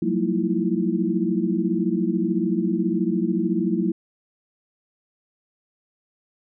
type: tone cluster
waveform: sine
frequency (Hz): 179.7 / 193.7 / 226.8 / 320.2 / 338.5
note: F3 / G3 / A#3 / D#4 / E4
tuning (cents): +50 / -20 / -47 / +50 / +46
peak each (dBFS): -26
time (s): 0.02-3.92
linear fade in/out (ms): 5
effects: none